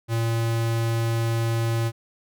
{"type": "tone", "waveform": "square", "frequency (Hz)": 114.8, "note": "A#2", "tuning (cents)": -26, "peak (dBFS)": -22, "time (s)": [0.08, 1.92], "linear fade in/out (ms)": 50, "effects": []}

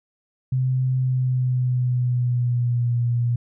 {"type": "tone with pitch glide", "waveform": "sine", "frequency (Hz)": [129.1, 119.76], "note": ["C3", "A#2"], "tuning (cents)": [-23, 47], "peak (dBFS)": -18, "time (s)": [0.52, 3.36], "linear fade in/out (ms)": 5, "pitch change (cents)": -130, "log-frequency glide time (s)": [1, 2.95], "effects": []}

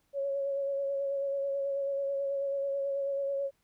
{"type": "tone with vibrato", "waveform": "sine", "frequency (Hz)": 554.4, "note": "C#5", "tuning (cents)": 0, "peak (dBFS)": -29, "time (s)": [0.13, 3.51], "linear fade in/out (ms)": 50, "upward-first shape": "sine", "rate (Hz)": 9.2, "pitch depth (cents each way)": 21, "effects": ["pink hiss -74 dBFS RMS until 3.63 s"]}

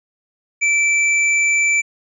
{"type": "tone", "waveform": "square", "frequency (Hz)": 2328, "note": "D7", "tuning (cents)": -16, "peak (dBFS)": -14, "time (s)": [0.61, 1.82], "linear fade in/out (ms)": 20, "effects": ["resampled to 22050 Hz"]}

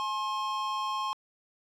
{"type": "tone pair together", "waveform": "square", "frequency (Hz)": [848, 1066], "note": ["G#5", "C6"], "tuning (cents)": [36, 32], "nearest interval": "major third", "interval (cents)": 396, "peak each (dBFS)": [-37, -31], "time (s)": [0, 1.13], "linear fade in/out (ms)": 0, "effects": ["low-pass 5000 Hz 12 dB/octave", "10-bit"]}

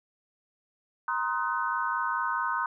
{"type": "chord", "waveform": "sine", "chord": "C half-diminished seventh", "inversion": "third", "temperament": "just", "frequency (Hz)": [941.9, 1046.5, 1255.8, 1507], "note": ["Bb5", "C6", "Eb6", "Gb6"], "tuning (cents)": [18, 0, 16, 31], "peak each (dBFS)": -32, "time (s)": [1.08, 2.66], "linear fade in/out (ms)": 2, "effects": []}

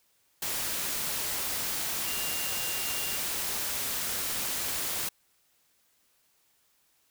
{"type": "tone in noise", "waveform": "sine", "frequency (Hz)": 2794, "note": "F7", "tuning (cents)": 0, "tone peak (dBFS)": -39, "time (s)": [2.06, 3.17], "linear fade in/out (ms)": 5, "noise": "white", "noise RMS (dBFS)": -32, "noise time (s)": [0.42, 5.09], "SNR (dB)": -10, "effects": ["white hiss -69 dBFS RMS until 7.1 s"]}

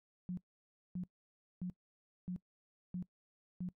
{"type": "tone bursts", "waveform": "sine", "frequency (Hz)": 180.4, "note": "F#3", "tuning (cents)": -44, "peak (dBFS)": -37, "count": 6, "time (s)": [0.29, 3.688], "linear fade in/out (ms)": 0, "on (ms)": 83, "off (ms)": 580, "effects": ["noise-tail reverb RT60 0.1 s tail -21 dB re dry"]}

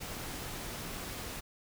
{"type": "noise", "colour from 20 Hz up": "pink", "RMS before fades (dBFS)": -41, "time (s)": [0, 1.41], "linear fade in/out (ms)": 20, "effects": []}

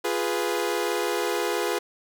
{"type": "chord", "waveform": "sawtooth", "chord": "F diminished", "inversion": "none", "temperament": "equal", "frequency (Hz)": [349.2, 415.3, 493.9], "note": ["F4", "Ab4", "Cb5"], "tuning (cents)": [0, 0, 0], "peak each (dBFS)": [-25, -24, -25], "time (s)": [0.04, 1.79], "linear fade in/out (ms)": 10, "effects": []}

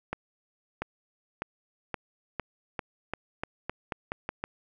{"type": "accelerating click train", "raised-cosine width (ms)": 0.5, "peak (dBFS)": -16, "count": 13, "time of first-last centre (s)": [0.13, 4.44], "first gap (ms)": 690, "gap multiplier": 0.87, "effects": []}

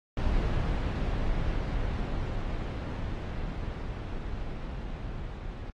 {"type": "noise with level ramp", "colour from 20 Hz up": "brown", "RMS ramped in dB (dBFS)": [-27, -38], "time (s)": [0.17, 5.7], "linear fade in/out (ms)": 2, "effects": ["low-pass 4000 Hz 12 dB/octave", "AAC 32 kbps"]}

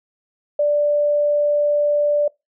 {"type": "tone", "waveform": "sine", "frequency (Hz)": 587.3, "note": "D5", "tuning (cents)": 0, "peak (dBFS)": -14, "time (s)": [0.59, 2.28], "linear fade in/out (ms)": 5, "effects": ["noise-tail reverb RT60 0.2 s tail -24 dB re dry"]}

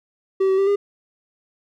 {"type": "tone with pitch steps", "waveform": "triangle", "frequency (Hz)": [384.5, 381.7, 391.8, 404.1], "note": ["G4", "G4", "G4", "G#4"], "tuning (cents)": [-33, -46, -1, -47], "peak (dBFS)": -13, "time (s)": [0.4, 0.76], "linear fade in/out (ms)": 10, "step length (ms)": 90, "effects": []}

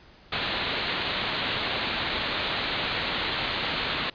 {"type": "low-pass noise", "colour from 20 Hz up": "white", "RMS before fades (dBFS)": -29, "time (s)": [0.32, 4.1], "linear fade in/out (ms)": 5, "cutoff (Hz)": 4300, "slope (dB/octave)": 96, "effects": ["pink hiss -53 dBFS RMS until 4.14 s", "resampled to 11025 Hz"]}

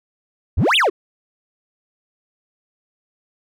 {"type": "exponential two-way sweep", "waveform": "triangle", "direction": "up then down", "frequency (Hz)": [58.8, 3804, 322.8], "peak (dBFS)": -11, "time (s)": [0.57, 0.9], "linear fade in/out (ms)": 10, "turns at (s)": 0.76, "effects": []}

